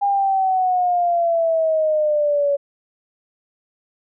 sine exponential sweep, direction down, 810 to 563 Hz, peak -15 dBFS, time 0.01-2.57 s, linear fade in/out 20 ms, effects none

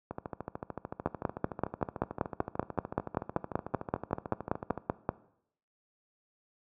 two click trains, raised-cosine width 1 ms, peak -13 / -22 dBFS, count 22 / 64, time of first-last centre 1.06-5.091 / 0.11-4.777 s, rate 5.21 / 13.5 Hz, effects noise-tail reverb RT60 0.7 s tail -19 dB re dry + high-pass 80 Hz 12 dB/octave

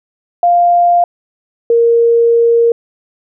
sine tone pair in turn, 698.5 / 466.2 Hz, F5 / A#4, 0 / 0 cents, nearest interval perfect fifth, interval 700 cents, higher first, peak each -6 dBFS, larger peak neither, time 0.43-1.04 / 1.7-2.72 s, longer second, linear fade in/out 2 ms, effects none

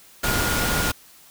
sine tone in noise, 1426 Hz, F6, 36 cents sharp, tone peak -27 dBFS, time 0.23-0.92 s, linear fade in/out 10 ms, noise pink, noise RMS -23 dBFS, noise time 0.23-0.92 s, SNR -7 dB, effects white hiss -50 dBFS RMS until 1.3 s

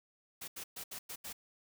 white noise bursts at uneven times, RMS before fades -44 dBFS, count 6, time 0.41-0.48 / 0.56-0.64 / 0.76-0.84 / 0.91-0.99 / 1.09-1.16 / 1.24-1.33 s, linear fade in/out 10 ms, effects none

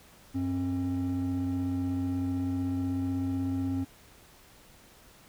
triangle tone pair together, 94.8 / 268.3 Hz, F#2 / C4, +43 / +44 cents, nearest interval octave + tritone, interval 1801 cents, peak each -30 / -26 dBFS, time 0.34-3.85 s, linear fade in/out 20 ms, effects tanh soft clip ceiling -22 dBFS + pink hiss -56 dBFS RMS until 5.28 s

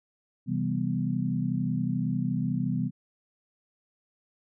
sine chord, C major seventh, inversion none, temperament equal, 130.81 / 164.81 / 196 / 246.9 Hz, C3 / E3 / G3 / B3, 0 / 0 / 0 / 0 cents, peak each -31 dBFS, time 0.46-2.91 s, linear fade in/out 50 ms, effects none

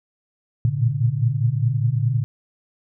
sine tone cluster, 111.5 / 116.6 / 121.4 / 143.9 Hz, A2 / A#2 / B2 / D3, +23 / +1 / -29 / -35 cents, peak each -23 dBFS, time 0.65-2.24 s, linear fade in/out 0 ms, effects none

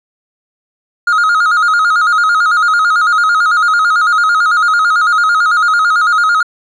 triangle tone with vibrato, 1340 Hz, E6, 28 cents sharp, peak -6 dBFS, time 1.07-6.43 s, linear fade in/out 5 ms, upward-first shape square, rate 9 Hz, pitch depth 94 cents each way, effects resampled to 22050 Hz

